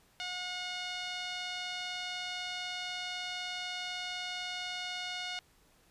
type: tone with low-pass filter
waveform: 5% pulse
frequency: 724 Hz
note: F#5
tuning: 38 cents flat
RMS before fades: -39 dBFS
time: 0.2-5.39 s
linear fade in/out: 0 ms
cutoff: 3600 Hz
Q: 1.4
effects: pink hiss -66 dBFS RMS until 5.9 s + resampled to 32000 Hz